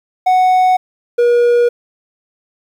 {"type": "tone pair in turn", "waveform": "triangle", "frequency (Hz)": [740, 479.2], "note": ["F#5", "A#4"], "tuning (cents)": [0, 48], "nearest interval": "minor sixth", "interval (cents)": 752, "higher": "first", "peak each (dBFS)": -6, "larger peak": "neither", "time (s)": [[0.26, 0.77], [1.18, 1.69]], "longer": "neither", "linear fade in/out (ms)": 10, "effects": ["8-bit"]}